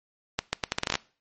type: accelerating click train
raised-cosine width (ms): 0.2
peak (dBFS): -7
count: 11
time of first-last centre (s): 0.39-0.954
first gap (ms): 140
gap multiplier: 0.77
effects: noise-tail reverb RT60 0.4 s tail -22 dB re dry + MP3 32 kbps